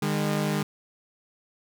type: tone pair together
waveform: sawtooth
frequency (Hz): 152 / 203.2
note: D#3 / G#3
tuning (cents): -40 / -38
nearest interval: perfect fourth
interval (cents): 502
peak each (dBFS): -23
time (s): 0.02-0.63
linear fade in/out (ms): 5
effects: none